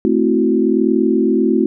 sine chord, F# half-diminished seventh, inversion first, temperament equal, 220 / 261.6 / 329.6 / 370 Hz, A3 / C4 / E4 / F#4, 0 / 0 / 0 / 0 cents, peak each -17 dBFS, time 0.05-1.66 s, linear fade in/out 0 ms, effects none

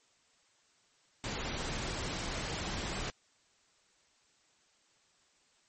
pink noise, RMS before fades -37 dBFS, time 1.24-3.1 s, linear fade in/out 0 ms, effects white hiss -69 dBFS RMS until 5.68 s + MP3 32 kbps

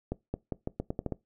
accelerating click train, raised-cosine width 2 ms, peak -18 dBFS, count 9, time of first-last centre 0.12-1.123 s, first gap 220 ms, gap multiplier 0.83, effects noise-tail reverb RT60 0.2 s tail -21 dB re dry

